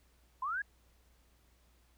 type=linear sweep; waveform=sine; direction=up; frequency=987.8 to 1702 Hz; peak=-33 dBFS; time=0.42-0.62 s; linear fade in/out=5 ms; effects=added 60 Hz sine -66 dBFS peak until 1.97 s + pink hiss -71 dBFS RMS until 1.97 s